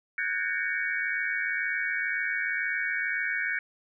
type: tone cluster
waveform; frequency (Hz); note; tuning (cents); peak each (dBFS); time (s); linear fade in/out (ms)
sine; 1476 / 1583 / 1665 / 1818 / 2247; F#6 / G6 / G#6 / A#6 / C#7; -5 / +17 / +4 / -44 / +23; -34 / -34 / -35 / -34 / -31; 0.18-3.59; 2
effects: none